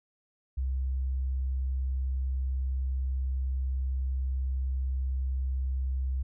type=tone; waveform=sine; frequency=65.41 Hz; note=C2; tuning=in tune; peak=-27 dBFS; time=0.57-6.23 s; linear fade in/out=10 ms; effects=none